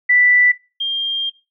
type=tone pair in turn; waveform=sine; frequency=1975.5 / 3201 Hz; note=B6 / G7; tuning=0 / +36 cents; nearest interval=minor sixth; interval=836 cents; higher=second; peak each=-10 / -17 dBFS; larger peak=first; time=0.09-0.52 / 0.8-1.3 s; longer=second; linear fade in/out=10 ms; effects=noise-tail reverb RT60 0.3 s tail -18 dB re dry